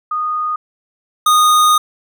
sine / square tone pair in turn, 1234 / 1234 Hz, D#6 / D#6, -15 / -15 cents, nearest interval unison, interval 0 cents, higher neither, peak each -16 / -9 dBFS, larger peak second, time 0.11-0.56 / 1.26-1.78 s, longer second, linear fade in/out 5 ms, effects none

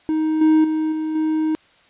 triangle tone with level steps, 313.2 Hz, D#4, 11 cents sharp, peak -15 / -9 / -16 / -19 / -15 dBFS, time 0.09-1.55 s, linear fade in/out 0 ms, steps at 0.41 / 0.64 / 0.92 / 1.15 s, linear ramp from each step 5 ms, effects white hiss -54 dBFS RMS until 1.89 s + resampled to 8000 Hz

